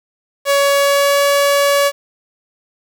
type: tone with pitch glide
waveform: sawtooth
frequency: 562 to 566.2 Hz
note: C#5 to C#5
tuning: +24 to +37 cents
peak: -7 dBFS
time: 0.45-1.92 s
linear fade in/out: 50 ms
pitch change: +13 cents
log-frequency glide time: 0.72-1.23 s
effects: 7-bit